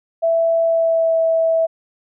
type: tone with pitch glide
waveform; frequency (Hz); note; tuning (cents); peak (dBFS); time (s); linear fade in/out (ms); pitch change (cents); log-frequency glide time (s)
sine; 662 to 653.6; E5 to E5; +7 to -15; -13; 0.22-1.67; 20; -22; 0.63-1.18
effects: none